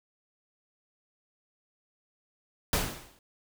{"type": "noise with exponential decay", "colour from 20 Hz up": "pink", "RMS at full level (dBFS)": -24, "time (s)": [2.73, 3.19], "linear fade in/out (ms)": 2, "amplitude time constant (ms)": 100, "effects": []}